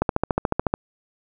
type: click train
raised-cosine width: 1 ms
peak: -5 dBFS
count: 11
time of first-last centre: 0.02-0.739 s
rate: 13.9 Hz
effects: none